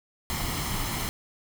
pink noise with comb filter, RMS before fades -30 dBFS, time 0.3-1.09 s, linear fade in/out 0 ms, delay 0.96 ms, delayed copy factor +0.5, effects none

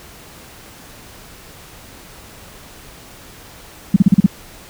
sine tone bursts, 192.8 Hz, G3, 28 cents flat, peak -4 dBFS, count 6, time 3.94-4.263 s, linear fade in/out 5 ms, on 23 ms, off 37 ms, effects pink hiss -40 dBFS RMS until 4.69 s

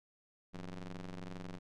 sawtooth ring-modulated tone, 92.5 Hz, F#2, in tune, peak -36 dBFS, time 0.53-1.59 s, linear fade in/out 20 ms, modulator 81.4 Hz, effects low-pass 6000 Hz 12 dB/octave

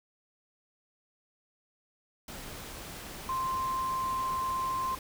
sine tone in noise, 1046.5 Hz, C6, in tune, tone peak -29 dBFS, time 3.29-4.95 s, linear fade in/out 2 ms, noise pink, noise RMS -43 dBFS, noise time 2.28-4.99 s, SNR +11 dB, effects none

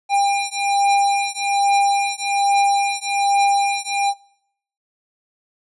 square beating tone pair, 800 / 801.2 Hz, G5 / G5, +35 / +38 cents, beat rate 1.2 Hz, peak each -20 dBFS, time 0.09-4.14 s, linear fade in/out 50 ms, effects noise-tail reverb RT60 0.7 s tail -22 dB re dry + resampled to 24000 Hz

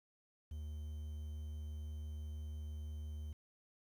triangle tone with quantisation, 75.5 Hz, D2, 48 cents sharp, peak -40 dBFS, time 0.51-3.33 s, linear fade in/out 5 ms, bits 11, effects none

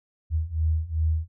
sine beating tone pair, 78.1 / 80.7 Hz, D#2 / E2, +7 / -36 cents, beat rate 2.6 Hz, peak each -26 / -24 dBFS, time 0.3-1.28 s, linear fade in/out 50 ms, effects none

